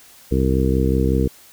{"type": "harmonic tone", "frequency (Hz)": 65.41, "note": "C2", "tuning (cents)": 0, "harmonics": [1, 2, 3, 4, 5, 6, 7], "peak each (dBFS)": [-19, -22, -23, -24, -25, -27, -24], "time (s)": [0.31, 1.28], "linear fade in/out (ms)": 10, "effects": ["white hiss -47 dBFS RMS until 1.52 s"]}